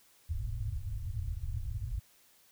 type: low-pass noise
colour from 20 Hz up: white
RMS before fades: -36 dBFS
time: 0.29-2 s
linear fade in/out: 10 ms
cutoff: 120 Hz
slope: 96 dB/octave
effects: white hiss -64 dBFS RMS until 2.51 s